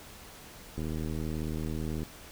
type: click train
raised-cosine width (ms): 3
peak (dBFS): -23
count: 99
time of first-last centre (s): 0.78-2.032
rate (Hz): 78.3
effects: pink hiss -49 dBFS RMS until 2.31 s